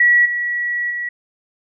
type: tone with level steps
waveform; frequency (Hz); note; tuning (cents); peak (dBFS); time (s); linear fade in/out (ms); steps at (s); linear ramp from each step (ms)
sine; 1931; B6; -39; -9 / -18 / -21; 0-1.09; 5; 0.25 / 0.9; 10
effects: none